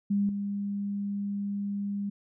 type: tone with level steps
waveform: sine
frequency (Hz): 201.5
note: G3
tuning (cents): +48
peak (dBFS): -23 / -29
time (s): 0.1-2.1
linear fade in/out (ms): 10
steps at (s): 0.29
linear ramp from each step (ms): 2
effects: none